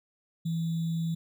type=tone with sample-and-hold; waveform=sine; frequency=164.81 Hz; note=E3; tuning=in tune; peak=-27 dBFS; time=0.45-1.15 s; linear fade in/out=10 ms; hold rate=3675 Hz; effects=none